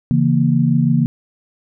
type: chord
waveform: sine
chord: A# diminished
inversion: first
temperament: equal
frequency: 138.59 / 164.81 / 233.1 Hz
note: C#3 / E3 / A#3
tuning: 0 / 0 / 0 cents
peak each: -16 dBFS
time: 0.11-1.06 s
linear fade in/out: 0 ms
effects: none

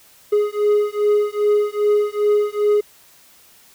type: beating tone pair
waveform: triangle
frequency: 415.3 / 417.8 Hz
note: G#4 / G#4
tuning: 0 / +10 cents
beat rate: 2.5 Hz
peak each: -16 dBFS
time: 0.32-2.81 s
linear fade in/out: 10 ms
effects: white hiss -50 dBFS RMS until 3.74 s

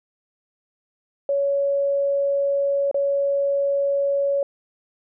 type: tone with dropouts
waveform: sine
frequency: 560 Hz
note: C#5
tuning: 18 cents sharp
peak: -18 dBFS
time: 1.29-4.43 s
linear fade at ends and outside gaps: 2 ms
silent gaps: 2.913-2.944 s
effects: none

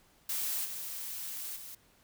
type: noise with level steps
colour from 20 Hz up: blue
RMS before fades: -34 / -40 / -46 dBFS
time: 0.29-1.75 s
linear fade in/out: 5 ms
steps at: 0.64 / 1.55 s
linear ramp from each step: 20 ms
effects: pink hiss -65 dBFS RMS until 2.03 s

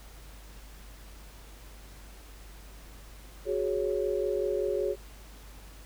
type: chord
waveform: sine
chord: F# suspended second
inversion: none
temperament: equal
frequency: 370 / 415.3 / 554.4 Hz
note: F#4 / G#4 / C#5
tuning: 0 / 0 / 0 cents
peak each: -31 / -30 / -32 dBFS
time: 3.45-4.96 s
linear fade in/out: 50 ms
effects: added 50 Hz sine -47 dBFS peak until 5.85 s + pink hiss -53 dBFS RMS until 5.85 s

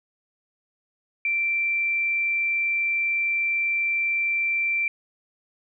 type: tone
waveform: sine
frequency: 2349 Hz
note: D7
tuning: in tune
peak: -21 dBFS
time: 1.25-4.88 s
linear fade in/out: 2 ms
effects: none

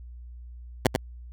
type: tone with echo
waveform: 10% pulse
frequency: 127.5 Hz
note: C3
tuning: 44 cents flat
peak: -7 dBFS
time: 0.85-0.87 s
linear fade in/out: 5 ms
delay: 93 ms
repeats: 1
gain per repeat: -5 dB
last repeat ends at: 0.963 s
effects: added 60 Hz sine -40 dBFS peak until 1.32 s

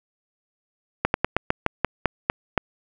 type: slowing click train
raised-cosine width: 0.5 ms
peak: -3 dBFS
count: 10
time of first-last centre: 1.05-2.578 s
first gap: 91 ms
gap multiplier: 1.15
effects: none

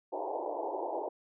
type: band-pass noise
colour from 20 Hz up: white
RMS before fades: -36 dBFS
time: 0.12-1.09 s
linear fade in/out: 10 ms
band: 310 to 940 Hz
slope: 96 dB/octave
effects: none

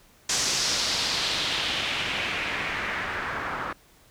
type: noise with low-pass filter sweep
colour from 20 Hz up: white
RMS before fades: -28 dBFS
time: 0.29-3.73 s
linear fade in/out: 5 ms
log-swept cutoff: 6400 to 1300 Hz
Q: 2.2
effects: pink hiss -57 dBFS RMS until 4.1 s

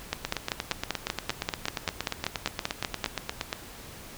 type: two click trains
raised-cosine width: 0.2 ms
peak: -11 / -9 dBFS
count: 29 / 16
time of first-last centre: 0.25-3.529 / 0.13-3.043 s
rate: 8.54 / 5.15 Hz
effects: pink hiss -45 dBFS RMS until 4.17 s

